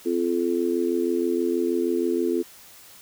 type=harmonic tone; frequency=86.3 Hz; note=F2; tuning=20 cents flat; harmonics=3 / 4 / 5; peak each=-27 / -23 / -27 dBFS; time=0.05-2.43 s; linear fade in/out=20 ms; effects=white hiss -48 dBFS RMS until 3.01 s